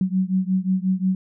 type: beating tone pair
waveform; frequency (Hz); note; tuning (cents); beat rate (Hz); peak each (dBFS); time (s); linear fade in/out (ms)
sine; 185 / 190.6; F#3 / G3; 0 / -48; 5.6; -21 / -22; 0.01-1.15; 2
effects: none